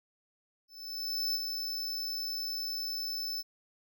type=tone with ADSR envelope; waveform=square; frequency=5270 Hz; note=E8; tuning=1 cent flat; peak=-29 dBFS; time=0.68-3.43 s; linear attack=670 ms; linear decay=28 ms; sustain=-5 dB; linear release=28 ms; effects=none